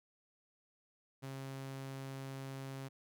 sawtooth tone, 135 Hz, C#3, 45 cents flat, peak -39 dBFS, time 1.22-2.89 s, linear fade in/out 20 ms, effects none

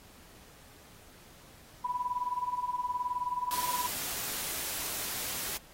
sine tone with tremolo, 987.8 Hz, B5, in tune, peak -27 dBFS, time 1.84-3.87 s, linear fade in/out 10 ms, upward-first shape sine, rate 19 Hz, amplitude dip 80%
white noise, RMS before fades -36 dBFS, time 3.51-5.57 s, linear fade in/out 0 ms
effects pink hiss -56 dBFS RMS until 5.73 s + AAC 48 kbps

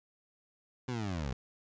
20% pulse linear sweep, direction down, 129.6 to 59 Hz, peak -29 dBFS, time 0.88-1.33 s, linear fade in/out 5 ms, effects resampled to 16000 Hz

